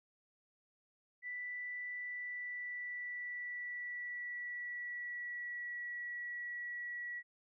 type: tone with pitch glide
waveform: sine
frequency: 1975.5 to 1933.7 Hz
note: B6 to B6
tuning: 0 to -37 cents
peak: -40 dBFS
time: 1.22-7.23 s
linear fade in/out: 50 ms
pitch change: -37 cents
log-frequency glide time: 1.9-5.82 s
effects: none